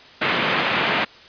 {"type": "band-pass noise", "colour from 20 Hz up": "white", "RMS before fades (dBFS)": -21, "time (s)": [0.21, 1.05], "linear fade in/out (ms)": 10, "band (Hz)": [120, 2900], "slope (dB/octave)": 24, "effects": ["white hiss -45 dBFS RMS until 1.28 s", "resampled to 11025 Hz"]}